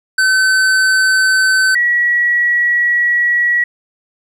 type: tone pair in turn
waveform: square / sine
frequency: 1528 / 1925.2 Hz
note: G6 / B6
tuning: -45 / -45 cents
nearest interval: major third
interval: 400 cents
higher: second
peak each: -10 dBFS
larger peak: neither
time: 0.18-1.75 / 1.75-3.64 s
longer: second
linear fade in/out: 5 ms
effects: low-pass 10000 Hz 12 dB/octave + 8-bit